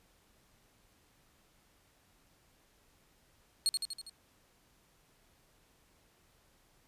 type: tone with echo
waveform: 30% pulse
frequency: 4302 Hz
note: C8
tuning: 47 cents sharp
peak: -23 dBFS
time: 3.66-3.69 s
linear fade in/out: 0 ms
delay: 81 ms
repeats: 5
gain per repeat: -4 dB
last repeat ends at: 4.095 s
effects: pink hiss -68 dBFS RMS until 6.87 s + resampled to 32000 Hz